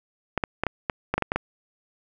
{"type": "clicks", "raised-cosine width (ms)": 0.5, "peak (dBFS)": -8, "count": 10, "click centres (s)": [0.377, 0.438, 0.636, 0.667, 0.898, 1.14, 1.18, 1.223, 1.319, 1.36], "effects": []}